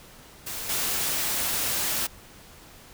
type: noise with level steps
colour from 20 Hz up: white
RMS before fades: -34 / -27 dBFS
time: 0.46-2.07 s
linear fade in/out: 10 ms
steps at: 0.69 s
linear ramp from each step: 5 ms
effects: pink hiss -49 dBFS RMS until 2.93 s